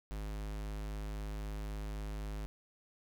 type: tone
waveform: square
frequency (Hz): 51.91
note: G#1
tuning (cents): 0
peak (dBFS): -39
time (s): 0.11-2.46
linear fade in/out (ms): 0
effects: none